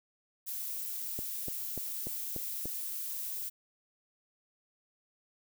violet noise, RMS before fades -38 dBFS, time 0.46-3.5 s, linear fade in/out 20 ms
click train, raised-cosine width 2 ms, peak -26 dBFS, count 6, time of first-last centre 1.19-2.656 s, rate 3.41 Hz
effects none

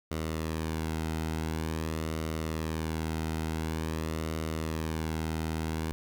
sawtooth tone with flanger, 79.6 Hz, D#2, 40 cents sharp, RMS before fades -33 dBFS, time 0.11-5.92 s, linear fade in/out 0 ms, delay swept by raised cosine 1.2 to 1.76 ms, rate 0.47 Hz, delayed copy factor -0.5, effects none

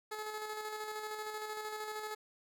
15% pulse tone with tremolo, 428.3 Hz, A4, 47 cents flat, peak -32 dBFS, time 0.11-2.15 s, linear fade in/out 10 ms, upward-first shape square, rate 13 Hz, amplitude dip 35%, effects none

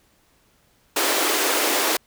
pink high-pass noise, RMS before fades -21 dBFS, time 0.96-1.97 s, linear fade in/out 5 ms, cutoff 290 Hz, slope 48 dB/octave, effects pink hiss -61 dBFS RMS until 2.06 s

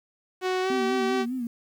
sawtooth tone with pitch glide, 370.5 to 383.6 Hz, F#4 to G4, +2 to -37 cents, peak -20 dBFS, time 0.41-1.26 s, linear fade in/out 50 ms, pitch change +61 cents, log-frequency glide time 0.62-0.7 s
sine tone with vibrato, 246.9 Hz, B3, in tune, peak -27 dBFS, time 0.7-1.47 s, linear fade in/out 2 ms, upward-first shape sine, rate 5 Hz, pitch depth 97 cents each way
effects low-pass 5000 Hz 12 dB/octave + 9-bit

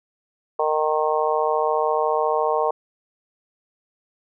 harmonic tone, 154.2 Hz, D#3, 15 cents flat, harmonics 3 / 4 / 5 / 6 / 7, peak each -23 / -24 / -25 / -26 / -26 dBFS, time 0.59-2.71 s, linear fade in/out 5 ms, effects none

